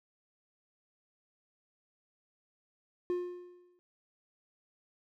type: tone with exponential decay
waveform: triangle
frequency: 356 Hz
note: F4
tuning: 33 cents sharp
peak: -26 dBFS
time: 3.1-3.79 s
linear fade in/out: 0 ms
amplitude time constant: 150 ms
effects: none